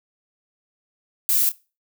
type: noise with echo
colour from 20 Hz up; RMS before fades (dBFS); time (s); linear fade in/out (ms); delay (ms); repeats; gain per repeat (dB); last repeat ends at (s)
violet; -19; 1.29-1.49; 0; 27; 1; -12; 1.517
effects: noise-tail reverb RT60 0.3 s tail -21 dB re dry